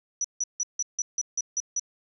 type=tone bursts; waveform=sine; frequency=5900 Hz; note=F#8; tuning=6 cents flat; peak=-24 dBFS; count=9; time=0.21-1.796 s; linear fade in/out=2 ms; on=34 ms; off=160 ms; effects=11-bit